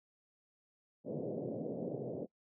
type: band-pass noise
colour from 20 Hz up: white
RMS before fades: -40 dBFS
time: 1.04-2.27 s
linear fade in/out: 50 ms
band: 120 to 590 Hz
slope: 48 dB/octave
effects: noise-tail reverb RT60 0.1 s tail -23 dB re dry